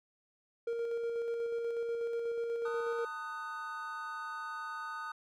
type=tone with tremolo; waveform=triangle; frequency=466.2 Hz; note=A#4; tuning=in tune; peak=-30 dBFS; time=0.67-3.05 s; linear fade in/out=5 ms; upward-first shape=square; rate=8.2 Hz; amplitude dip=25%
type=chord; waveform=triangle; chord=D# diminished; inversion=second; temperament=just; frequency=896 / 1244.5 / 1493.4 Hz; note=A5 / D#6 / F#6; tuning=+31 / 0 / +16 cents; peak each=-44 / -39 / -42 dBFS; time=2.65-5.12 s; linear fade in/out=5 ms
effects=none